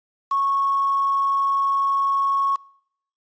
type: tone with quantisation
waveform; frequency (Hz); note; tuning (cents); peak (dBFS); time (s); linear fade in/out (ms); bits
sine; 1102; C#6; -11; -18; 0.31-2.56; 5; 6
effects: noise-tail reverb RT60 0.7 s tail -24 dB re dry + resampled to 16000 Hz